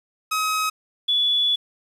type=tone pair in turn; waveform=sawtooth / sine; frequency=1271 / 3427 Hz; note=D#6 / A7; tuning=+36 / -46 cents; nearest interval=octave + perfect fourth; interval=1718 cents; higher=second; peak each=-17 dBFS; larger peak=neither; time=0.31-0.7 / 1.08-1.56 s; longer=second; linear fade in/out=10 ms; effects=resampled to 32000 Hz + 8-bit